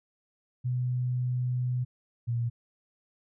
sine tone pair in turn, 125 / 118.21 Hz, B2 / A#2, +21 / +25 cents, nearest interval minor second, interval 96 cents, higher first, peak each -26 dBFS, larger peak neither, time 0.64-1.85 / 2.27-2.5 s, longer first, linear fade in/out 20 ms, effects none

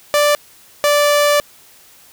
sawtooth tone pair in turn, 587.3 / 584.8 Hz, D5 / D5, 0 / -7 cents, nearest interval unison, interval 7 cents, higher first, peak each -7 dBFS, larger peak neither, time 0.14-0.35 / 0.84-1.4 s, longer second, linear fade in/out 0 ms, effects white hiss -46 dBFS RMS until 2.12 s

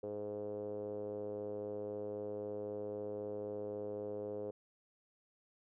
5% pulse tone with low-pass filter, 103.83 Hz, G#2, in tune, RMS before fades -42 dBFS, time 0.03-4.51 s, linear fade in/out 5 ms, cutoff 470 Hz, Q 9, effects none

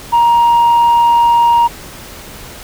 sine tone, 941 Hz, A#5, 16 cents sharp, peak -4 dBFS, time 0.12-1.68 s, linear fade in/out 20 ms, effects tanh soft clip ceiling -5 dBFS + pink hiss -32 dBFS RMS until 2.63 s

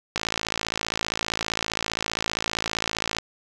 click train, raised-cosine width 0.2 ms, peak -7 dBFS, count 168, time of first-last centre 0.16-3.185 s, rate 55.2 Hz, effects none

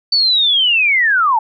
sine linear sweep, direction down, 4563 to 841 Hz, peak -10 dBFS, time 0.12-1.39 s, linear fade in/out 5 ms, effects none

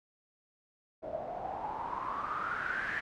white noise with low-pass filter sweep, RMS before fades -37 dBFS, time 1.02-3.01 s, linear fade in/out 20 ms, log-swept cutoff 600 to 1800 Hz, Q 8.9, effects none

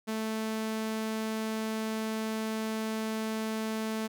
sawtooth tone, 219.8 Hz, A3, 2 cents flat, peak -27 dBFS, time 0.07-4.08 s, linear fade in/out 20 ms, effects none

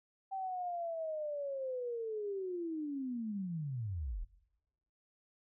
sine linear sweep, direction down, 779 to 32.9 Hz, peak -36 dBFS, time 0.31-4.25 s, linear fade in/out 20 ms, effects noise-tail reverb RT60 1.0 s tail -21 dB re dry

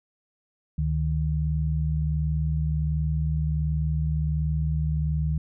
sine tone pair together, 72.53 / 153.9 Hz, D2 / D#3, -21 / -19 cents, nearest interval octave + minor second, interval 1302 cents, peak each -25 dBFS, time 0.78-5.38 s, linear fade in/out 5 ms, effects none

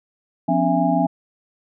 sine tone cluster, 175.2 / 256 / 282.5 / 668 / 820 Hz, F3 / C4 / C#4 / E5 / G#5, +6 / -38 / +33 / +23 / -22 cents, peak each -22 dBFS, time 0.48-1.07 s, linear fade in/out 10 ms, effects none

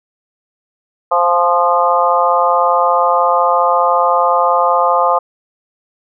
harmonic tone with a mistuned harmonic, 174.61 Hz, F3, in tune, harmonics 3 / 4 / 5 / 6 / 7, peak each -16 / -16 / -16 / -16 / -16 dBFS, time 1.11-5.19 s, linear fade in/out 10 ms, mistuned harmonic 5, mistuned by -20 cents, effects none

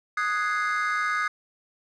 triangle chord, Ab dominant seventh, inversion second, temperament equal, 1244.5 / 1480 / 1661.2 / 2093 Hz, Eb6 / Gb6 / Ab6 / C7, 0 / 0 / 0 / 0 cents, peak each -24 / -28 / -28 / -29 dBFS, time 0.17-1.28 s, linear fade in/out 5 ms, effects tanh soft clip ceiling -16 dBFS + resampled to 22050 Hz

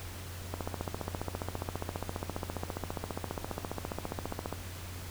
click train, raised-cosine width 1 ms, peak -20 dBFS, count 60, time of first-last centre 0.54-4.526 s, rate 14.8 Hz, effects added 89 Hz sine -42 dBFS peak until 5.1 s + pink hiss -46 dBFS RMS until 5.1 s

